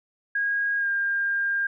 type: tone with pitch glide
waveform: sine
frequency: 1637 to 1604.2 Hz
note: G#6 to G6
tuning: -25 to +40 cents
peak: -22 dBFS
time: 0.35-1.67 s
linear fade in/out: 5 ms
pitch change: -35 cents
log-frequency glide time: 0.78-0.88 s
effects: none